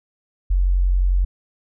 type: tone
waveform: sine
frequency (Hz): 45.49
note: F#1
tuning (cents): -29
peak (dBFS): -14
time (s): 0.5-1.25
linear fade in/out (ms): 10
effects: none